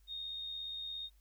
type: tone with amplitude modulation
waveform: sine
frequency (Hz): 3700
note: A#7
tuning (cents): -14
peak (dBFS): -38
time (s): 0.07-1.1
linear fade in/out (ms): 50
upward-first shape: sine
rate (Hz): 77.2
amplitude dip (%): 35
effects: added 50 Hz sine -62 dBFS peak until 1.2 s + white hiss -75 dBFS RMS until 1.2 s